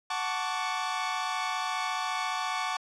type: chord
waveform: sawtooth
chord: D major seventh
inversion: first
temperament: equal with one note detuned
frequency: 740 / 880 / 1108.7 / 1163.2 Hz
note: F#5 / A5 / C#6 / D6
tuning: 0 / 0 / 0 / -17 cents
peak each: -31 dBFS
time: 0.1-2.77 s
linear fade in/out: 5 ms
effects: low-pass 6000 Hz 12 dB/octave